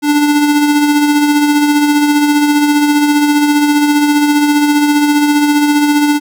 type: tone with tremolo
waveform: square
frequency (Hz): 293.7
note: D4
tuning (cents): 0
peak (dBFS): -7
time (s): 0.02-6.2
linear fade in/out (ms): 50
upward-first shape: sine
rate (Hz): 15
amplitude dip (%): 40
effects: none